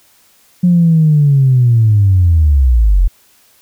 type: linear sweep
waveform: sine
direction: down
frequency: 180 to 40.58 Hz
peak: -5 dBFS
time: 0.63-3.08 s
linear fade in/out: 10 ms
effects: tanh soft clip ceiling -1 dBFS + white hiss -50 dBFS RMS until 3.61 s